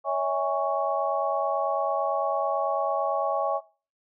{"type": "tone cluster", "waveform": "sine", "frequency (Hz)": [560, 649, 821, 1112], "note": ["C#5", "E5", "G#5", "C#6"], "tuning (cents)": [18, -27, -20, 5], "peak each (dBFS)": -29, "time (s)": [0.04, 3.61], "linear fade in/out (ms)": 50, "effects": ["noise-tail reverb RT60 0.4 s tail -22 dB re dry"]}